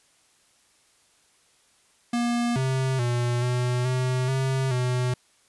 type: tone with pitch steps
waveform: square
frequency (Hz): 238.3 / 131.9 / 121 / 123.8 / 127.8 / 132.9 / 125.2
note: A#3 / C3 / B2 / B2 / C3 / C3 / B2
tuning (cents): +38 / +14 / -35 / +5 / -40 / +27 / +24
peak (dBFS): -23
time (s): 2.13-5.14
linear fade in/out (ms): 5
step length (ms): 430
effects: white hiss -62 dBFS RMS until 5.48 s + resampled to 24000 Hz